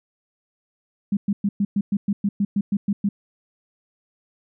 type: tone bursts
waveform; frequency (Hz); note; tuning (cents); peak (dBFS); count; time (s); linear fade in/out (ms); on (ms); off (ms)
sine; 201.7; G3; +50; -17; 13; 1.12-3.09; 5; 50; 110
effects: none